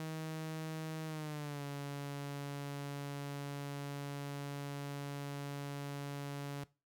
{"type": "tone with pitch glide", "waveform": "sawtooth", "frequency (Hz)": [158.4, 141.94], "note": ["D#3", "C#3"], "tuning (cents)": [31, 41], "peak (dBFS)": -36, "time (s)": [0, 6.64], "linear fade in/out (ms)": 2, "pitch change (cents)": -190, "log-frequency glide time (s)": [1.06, 1.63], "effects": ["noise-tail reverb RT60 0.3 s tail -20 dB re dry"]}